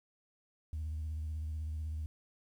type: tone with vibrato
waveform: sine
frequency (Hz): 77.78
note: D#2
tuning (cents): 0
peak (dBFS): -34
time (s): 0.73-2.06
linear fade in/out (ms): 0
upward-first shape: sine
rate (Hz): 16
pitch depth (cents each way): 50
effects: tanh soft clip ceiling -33 dBFS + 11-bit